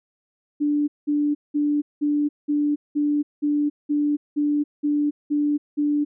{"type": "tone bursts", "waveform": "sine", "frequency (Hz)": 293.7, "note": "D4", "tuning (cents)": 0, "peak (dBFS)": -18, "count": 12, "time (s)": [0.6, 6.05], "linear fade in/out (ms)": 20, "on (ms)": 280, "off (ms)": 190, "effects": []}